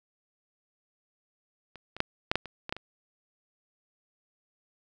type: clicks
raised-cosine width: 0.3 ms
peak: -29 / -25 / -9 / -8 / -9 / -25 / -20 / -14 / -24 dBFS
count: 9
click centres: 1.757 / 1.966 / 2.004 / 2.315 / 2.356 / 2.457 / 2.694 / 2.725 / 2.766 s
effects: none